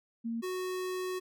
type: tone pair in turn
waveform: sine / square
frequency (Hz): 230.2 / 368.8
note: A#3 / F#4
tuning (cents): -22 / -6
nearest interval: minor sixth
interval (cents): 816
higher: second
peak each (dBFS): -32 / -34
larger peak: first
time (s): 0.24-0.42 / 0.42-1.2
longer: second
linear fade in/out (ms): 20
effects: none